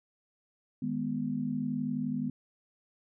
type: chord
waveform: sine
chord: G# minor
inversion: second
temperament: equal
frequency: 155.56 / 207.7 / 246.9 Hz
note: D#3 / G#3 / B3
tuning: 0 / 0 / 0 cents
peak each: -37 / -35 / -32 dBFS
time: 0.82-2.3 s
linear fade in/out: 5 ms
effects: none